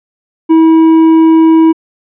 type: tone with hard clipping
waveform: sine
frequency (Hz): 323.2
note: E4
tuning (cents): -34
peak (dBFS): -4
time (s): 0.49-1.73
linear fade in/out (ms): 20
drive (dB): 5
effects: resampled to 8000 Hz